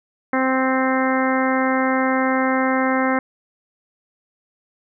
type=harmonic tone; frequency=261.6 Hz; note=C4; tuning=in tune; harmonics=1 / 2 / 3 / 4 / 5 / 6 / 7 / 8; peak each=-20 / -23 / -25 / -26 / -27 / -28 / -28 / -29 dBFS; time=0.33-3.19 s; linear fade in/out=2 ms; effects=none